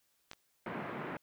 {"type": "clicks", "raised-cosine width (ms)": 0.2, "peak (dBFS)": [-27, -31], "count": 2, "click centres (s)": [0.314, 0.333]}
{"type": "band-pass noise", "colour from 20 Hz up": "pink", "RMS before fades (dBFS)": -41, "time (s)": [0.66, 1.17], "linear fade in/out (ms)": 2, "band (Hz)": [150, 2100], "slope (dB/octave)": 24}
{"effects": ["white hiss -75 dBFS RMS until 1.22 s"]}